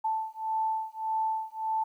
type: beating tone pair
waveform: sine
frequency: 880 / 881.7 Hz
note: A5 / A5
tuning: 0 / +3 cents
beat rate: 1.7 Hz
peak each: -31 dBFS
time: 0.04-1.84 s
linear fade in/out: 10 ms
effects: 11-bit